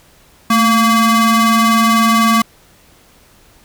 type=ring-modulated tone; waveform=45% pulse; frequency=460 Hz; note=A#4; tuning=23 cents flat; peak=-6 dBFS; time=0.5-2.42 s; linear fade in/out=5 ms; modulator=682 Hz; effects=pink hiss -48 dBFS RMS until 3.64 s